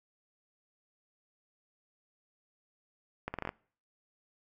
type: accelerating click train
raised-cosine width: 0.5 ms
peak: -20 dBFS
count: 7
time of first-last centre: 3.28-3.491 s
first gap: 60 ms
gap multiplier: 0.78
effects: noise-tail reverb RT60 0.5 s tail -25 dB re dry